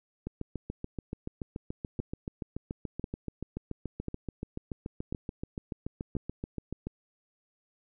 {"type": "two click trains", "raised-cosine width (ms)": 3, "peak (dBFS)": [-22, -20], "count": [47, 5], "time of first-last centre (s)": [[0.27, 6.87], [2, 6.167]], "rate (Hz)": [6.97, 0.96], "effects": []}